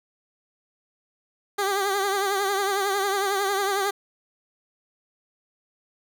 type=tone with vibrato; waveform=15% pulse; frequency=395.8 Hz; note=G4; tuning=17 cents sharp; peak=-16 dBFS; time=1.58-3.91 s; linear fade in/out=10 ms; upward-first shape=triangle; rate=11 Hz; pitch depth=76 cents each way; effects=none